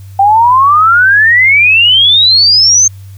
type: exponential sweep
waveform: sine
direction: up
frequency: 775 to 6420 Hz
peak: -3 dBFS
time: 0.19-2.88 s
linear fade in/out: 5 ms
effects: added 97 Hz sine -27 dBFS peak until 3.17 s + white hiss -46 dBFS RMS until 3.17 s